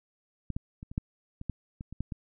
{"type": "clicks", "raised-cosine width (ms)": 5, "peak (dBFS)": [-21, -20, -29, -29, -16, -27, -19, -27, -29, -19, -23], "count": 11, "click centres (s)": [0.503, 0.565, 0.829, 0.915, 0.979, 1.414, 1.497, 1.809, 1.926, 2.006, 2.122], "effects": []}